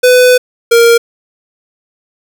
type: tone pair in turn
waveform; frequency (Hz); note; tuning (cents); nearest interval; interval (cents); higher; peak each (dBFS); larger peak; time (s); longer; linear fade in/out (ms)
square; 500 / 466.6; B4 / A#4; +21 / +2; minor second; 119; first; -4; neither; 0.03-0.38 / 0.71-0.98; first; 10
effects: none